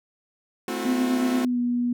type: chord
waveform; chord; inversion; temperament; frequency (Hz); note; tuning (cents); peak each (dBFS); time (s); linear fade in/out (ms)
sawtooth; F# half-diminished seventh; first; equal with one note detuned; 220 / 261.6 / 329.6 / 362.2; A3 / C4 / E4 / F#4; 0 / 0 / 0 / -37; -29 / -28 / -31 / -27; 0.68-1.45; 2
type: tone with pitch glide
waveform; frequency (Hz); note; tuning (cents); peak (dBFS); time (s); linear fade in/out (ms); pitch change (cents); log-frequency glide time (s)
sine; 252.7 to 242.7; B3 to B3; +40 to -30; -21; 0.85-1.93; 5; -70; 1.4-1.59
effects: none